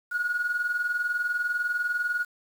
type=tone pair together; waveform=sine; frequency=1431 / 1451 Hz; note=F6 / F#6; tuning=+42 / -34 cents; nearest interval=unison; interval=24 cents; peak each=-30 / -25 dBFS; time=0.11-2.25 s; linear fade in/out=20 ms; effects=tanh soft clip ceiling -20 dBFS + 8-bit